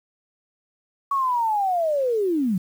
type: linear sweep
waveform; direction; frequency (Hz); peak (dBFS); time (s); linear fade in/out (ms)
sine; down; 1127 to 171.1; -19; 1.11-2.58; 5
effects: 8-bit